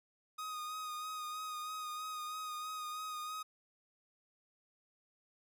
45% pulse tone with vibrato, 1244.5 Hz, D#6, in tune, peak -40 dBFS, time 0.38-3.43 s, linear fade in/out 10 ms, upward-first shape sine, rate 3.1 Hz, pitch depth 26 cents each way, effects none

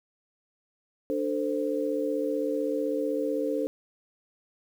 sine tone cluster, 294.6 / 445.2 / 521 Hz, D4 / A4 / C5, +6 / +20 / -7 cents, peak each -30 dBFS, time 1.1-3.67 s, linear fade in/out 0 ms, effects 9-bit

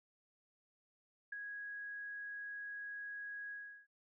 sine tone with ADSR envelope, 1657 Hz, G#6, 4 cents flat, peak -38 dBFS, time 1.32-3.87 s, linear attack 7 ms, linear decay 10 ms, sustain -5 dB, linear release 360 ms, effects none

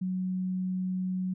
sine tone, 185 Hz, F#3, in tune, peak -28 dBFS, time 0.01-1.34 s, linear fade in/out 10 ms, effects none

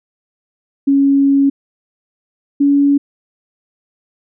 sine tone pair in turn, 277.2 / 282.9 Hz, C#4 / C#4, 0 / +35 cents, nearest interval unison, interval 35 cents, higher second, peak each -8 dBFS, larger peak neither, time 0.87-1.5 / 2.6-2.98 s, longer first, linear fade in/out 10 ms, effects none

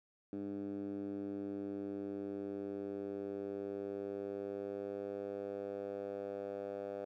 10% pulse tone with band-pass filter sweep, 100 Hz, G2, 35 cents sharp, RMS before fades -42 dBFS, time 0.33-7.05 s, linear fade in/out 0 ms, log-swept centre 280 to 550 Hz, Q 2.7, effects none

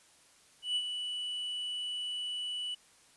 triangle tone with ADSR envelope, 2960 Hz, F#7, in tune, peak -26 dBFS, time 0.62-2.75 s, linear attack 140 ms, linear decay 54 ms, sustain -7 dB, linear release 11 ms, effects white hiss -62 dBFS RMS until 3.16 s + resampled to 24000 Hz

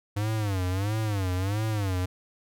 square tone with vibrato, 100 Hz, G2, 35 cents sharp, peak -26 dBFS, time 0.16-2.06 s, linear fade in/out 10 ms, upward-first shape sine, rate 1.5 Hz, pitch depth 170 cents each way, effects none

